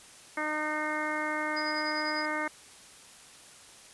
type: harmonic tone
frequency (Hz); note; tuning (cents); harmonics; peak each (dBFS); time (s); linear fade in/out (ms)
305.3; D#4; -33; 1 / 2 / 3 / 4 / 5 / 6 / 7; -37 / -37 / -37 / -37 / -37 / -37 / -37; 0.37-2.48; 5
type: tone with tremolo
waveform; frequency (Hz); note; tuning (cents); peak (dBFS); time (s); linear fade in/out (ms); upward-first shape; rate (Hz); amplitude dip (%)
sine; 4963; D#8; -5; -33; 1.56-2.26; 10; triangle; 10; 75
effects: white hiss -52 dBFS RMS until 3.93 s + resampled to 24000 Hz